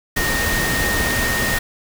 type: tone in noise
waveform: sine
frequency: 1849 Hz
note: A#6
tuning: 15 cents flat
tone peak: -21 dBFS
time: 0.16-1.59 s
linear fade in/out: 10 ms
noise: pink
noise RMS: -21 dBFS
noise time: 0.16-1.59 s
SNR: -3 dB
effects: none